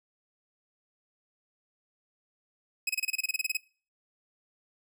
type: tone bursts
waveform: sawtooth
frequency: 2545 Hz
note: D#7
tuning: 39 cents sharp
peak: -23 dBFS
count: 14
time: 2.87-3.571 s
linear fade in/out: 5 ms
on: 25 ms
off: 27 ms
effects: noise-tail reverb RT60 0.4 s tail -23 dB re dry